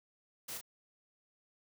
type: noise with echo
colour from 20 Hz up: white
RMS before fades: -43 dBFS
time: 0.48-0.58 s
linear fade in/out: 10 ms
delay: 33 ms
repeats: 1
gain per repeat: -4 dB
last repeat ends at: 0.613 s
effects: none